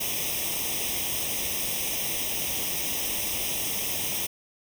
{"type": "noise with comb filter", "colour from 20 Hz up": "white", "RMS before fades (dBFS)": -29, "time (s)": [0, 4.27], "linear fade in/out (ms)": 10, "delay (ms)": 0.34, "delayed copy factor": 0.85, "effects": []}